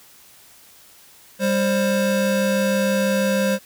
square tone pair together, 198.39 / 529 Hz, G3 / C5, +21 / +19 cents, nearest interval octave + perfect fourth, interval 1698 cents, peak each -21 dBFS, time 1.39-3.59 s, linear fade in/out 50 ms, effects white hiss -49 dBFS RMS until 3.65 s

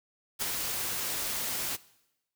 white noise with ADSR envelope, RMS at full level -29 dBFS, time 0.39-1.77 s, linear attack 31 ms, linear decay 14 ms, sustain -4 dB, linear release 21 ms, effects noise-tail reverb RT60 0.9 s tail -20 dB re dry

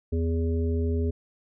harmonic tone, 82.41 Hz, E2, in tune, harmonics 1 / 3 / 5 / 7, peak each -24 / -31 / -31 / -45 dBFS, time 0.12-1.11 s, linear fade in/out 10 ms, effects none

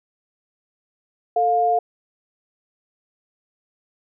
sine tone pair together, 444.8 / 706 Hz, A4 / F5, +19 / +19 cents, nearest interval minor sixth, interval 800 cents, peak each -23 / -16 dBFS, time 1.36-1.79 s, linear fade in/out 5 ms, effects none

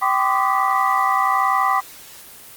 sine tone cluster, 778 / 1025 / 1156 / 1217 / 1966 Hz, G5 / C6 / D6 / D#6 / B6, -13 / -36 / -28 / -39 / -8 cents, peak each -21 / -21 / -20 / -23 / -26 dBFS, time 0.01-1.81 s, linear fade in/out 20 ms, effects white hiss -41 dBFS RMS until 2.56 s + Opus 24 kbps

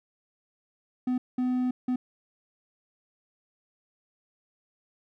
triangle tone bursts at uneven times, 251.7 Hz, B3, 33 cents sharp, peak -22 dBFS, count 3, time 1.07-1.18 / 1.38-1.71 / 1.88-1.96 s, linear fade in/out 5 ms, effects none

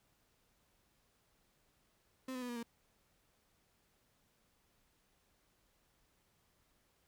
35% pulse tone with pitch steps, 260 / 253 / 246.3 / 239.7 / 233.2 Hz, C4 / B3 / B3 / A#3 / A#3, -11 / +42 / -5 / +48 / +1 cents, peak -39 dBFS, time 2.28-2.63 s, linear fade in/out 5 ms, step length 70 ms, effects pink hiss -75 dBFS RMS until 7.07 s

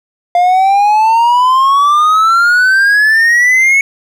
triangle exponential sweep, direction up, 698 to 2217 Hz, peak -4 dBFS, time 0.35-3.81 s, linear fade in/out 2 ms, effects none

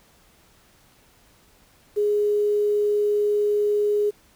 sine tone with quantisation, 415.3 Hz, G#4, in tune, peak -18 dBFS, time 1.96-4.11 s, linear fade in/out 20 ms, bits 8, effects pink hiss -57 dBFS RMS until 4.35 s

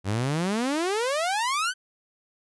sawtooth exponential sweep, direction up, 92.6 to 1568 Hz, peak -20 dBFS, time 0.04-1.74 s, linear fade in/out 50 ms, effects resampled to 24000 Hz

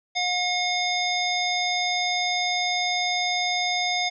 harmonic tone, 720 Hz, F#5, 47 cents flat, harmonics 1 / 3 / 5 / 7 / 9, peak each -27 / -27 / -28 / -30 / -37 dBFS, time 0.15-4.1 s, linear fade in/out 20 ms, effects none

